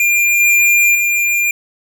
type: tone with level steps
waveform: square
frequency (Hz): 2399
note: D7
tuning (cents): +36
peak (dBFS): -11 / -9 / -13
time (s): 0-1.51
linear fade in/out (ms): 2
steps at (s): 0.4 / 0.95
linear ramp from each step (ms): 2
effects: none